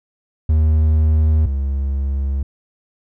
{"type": "tone pair in turn", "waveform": "triangle", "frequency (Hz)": [77.78, 68.59], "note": ["D#2", "C#2"], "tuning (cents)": [0, -18], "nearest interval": "major second", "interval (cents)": 218, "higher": "first", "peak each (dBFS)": [-9, -15], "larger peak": "first", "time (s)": [[0.49, 1.46], [1.46, 2.43]], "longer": "neither", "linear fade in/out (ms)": 5, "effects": []}